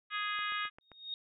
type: harmonic tone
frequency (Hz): 415.3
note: G#4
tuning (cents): 0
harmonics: 3 / 4 / 5 / 6 / 7 / 8 / 9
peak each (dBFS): -37 / -39 / -41 / -43 / -44 / -45 / -46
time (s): 0.1-0.7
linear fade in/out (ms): 50
type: click train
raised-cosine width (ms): 0.5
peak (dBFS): -37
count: 5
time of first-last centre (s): 0.39-0.917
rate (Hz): 7.59
type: tone with exponential growth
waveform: sine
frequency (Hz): 3722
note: A#7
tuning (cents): -3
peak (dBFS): -34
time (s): 0.81-1.14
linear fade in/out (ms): 1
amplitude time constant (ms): 71
effects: none